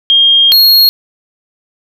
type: tone pair in turn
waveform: sine / square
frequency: 3225 / 4289 Hz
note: G7 / C8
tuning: +48 / +42 cents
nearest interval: perfect fourth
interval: 494 cents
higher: second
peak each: -4 dBFS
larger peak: neither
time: 0.1-0.52 / 0.52-0.89 s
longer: first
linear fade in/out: 0 ms
effects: none